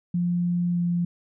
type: tone with pitch glide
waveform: sine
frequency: 175.1 to 173.69 Hz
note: F3 to F3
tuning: +5 to -9 cents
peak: -21 dBFS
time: 0.14-1.05 s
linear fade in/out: 5 ms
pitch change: -14 cents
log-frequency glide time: 0.72-0.79 s
effects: none